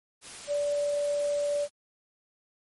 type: tone in noise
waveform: sine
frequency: 580 Hz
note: D5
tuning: 22 cents flat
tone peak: -25 dBFS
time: 0.47-1.68 s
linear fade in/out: 50 ms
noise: white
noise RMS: -43 dBFS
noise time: 0.21-1.7 s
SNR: +15 dB
effects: MP3 48 kbps